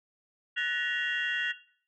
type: tone cluster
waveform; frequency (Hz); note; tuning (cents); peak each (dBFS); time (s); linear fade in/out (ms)
sine; 1484 / 1746 / 1897 / 2778 / 3283; F#6 / A6 / A#6 / F7 / G#7; +5 / -14 / +30 / -10 / -21; -33 / -36 / -32 / -32 / -38; 0.56-1.53; 20
effects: noise-tail reverb RT60 0.5 s tail -17 dB re dry + tanh soft clip ceiling -19 dBFS